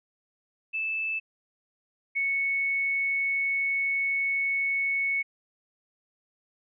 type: tone pair in turn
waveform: sine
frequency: 2630 / 2212 Hz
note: E7 / C#7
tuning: -5 / -4 cents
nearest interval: minor third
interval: 299 cents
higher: first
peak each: -27 / -24 dBFS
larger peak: second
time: 0.73-1.2 / 2.15-5.23 s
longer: second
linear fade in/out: 20 ms
effects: none